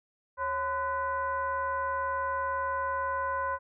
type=tone with frequency modulation; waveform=sine; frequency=1017 Hz; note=C6; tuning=50 cents flat; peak=-28 dBFS; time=0.37-3.59 s; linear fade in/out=50 ms; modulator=470 Hz; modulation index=0.92; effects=none